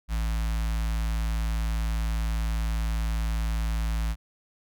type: tone with notch filter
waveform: square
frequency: 55 Hz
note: A1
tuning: in tune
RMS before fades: -27 dBFS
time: 0.08-4.16 s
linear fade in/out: 50 ms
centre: 400 Hz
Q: 0.52
effects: none